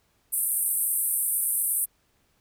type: band-pass noise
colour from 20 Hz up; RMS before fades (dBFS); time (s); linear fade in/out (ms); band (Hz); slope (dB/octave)
pink; -26; 0.32-1.86; 20; 8600 to 14000; 96
effects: pink hiss -68 dBFS RMS until 2.4 s